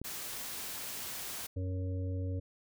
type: click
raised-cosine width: 3 ms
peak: -27 dBFS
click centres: 0.016 s
type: noise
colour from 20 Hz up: white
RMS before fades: -41 dBFS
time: 0.04-1.47 s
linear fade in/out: 10 ms
type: harmonic tone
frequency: 92.5 Hz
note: F#2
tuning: in tune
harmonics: 1 / 3 / 5 / 6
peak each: -33 / -43 / -47 / -49 dBFS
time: 1.56-2.4 s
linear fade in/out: 10 ms
effects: none